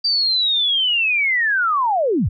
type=linear sweep; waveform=sine; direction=down; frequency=4699 to 58.27 Hz; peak=-15 dBFS; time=0.04-2.29 s; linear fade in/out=10 ms; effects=none